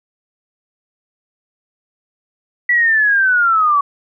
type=linear sweep; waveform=sine; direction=down; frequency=1964 to 1122 Hz; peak=-10 dBFS; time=2.69-3.81 s; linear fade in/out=5 ms; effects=none